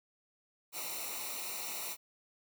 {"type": "noise with comb filter", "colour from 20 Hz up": "white", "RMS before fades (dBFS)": -40, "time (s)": [0.72, 1.97], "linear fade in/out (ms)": 50, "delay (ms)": 0.61, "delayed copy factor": -0.8, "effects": []}